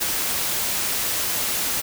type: noise with ADSR envelope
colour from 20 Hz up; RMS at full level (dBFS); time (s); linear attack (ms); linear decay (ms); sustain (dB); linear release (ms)
white; -22; 0-1.82; 21; 24; -2; 21
effects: none